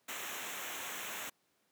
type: noise with comb filter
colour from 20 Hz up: pink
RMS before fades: -42 dBFS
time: 0.08-1.3 s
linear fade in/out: 10 ms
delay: 0.21 ms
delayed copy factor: -0.75
effects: pink hiss -75 dBFS RMS until 1.71 s + high-pass 200 Hz 12 dB/octave